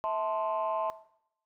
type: chord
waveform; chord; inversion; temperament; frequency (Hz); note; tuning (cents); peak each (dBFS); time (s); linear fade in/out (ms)
sine; A minor; second; equal with one note detuned; 649.8 / 880 / 1046.5; E5 / A5 / C6; -25 / 0 / 0; -32; 0.04-0.9; 0
effects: noise-tail reverb RT60 0.7 s tail -17 dB re dry + tanh soft clip ceiling -22 dBFS